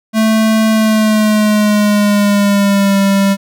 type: tone with pitch glide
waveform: square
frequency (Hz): 220 to 197.13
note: A3 to G3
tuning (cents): 0 to +10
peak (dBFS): -9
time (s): 0.13-3.37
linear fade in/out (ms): 50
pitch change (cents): -190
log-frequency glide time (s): 0.7-2.97
effects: none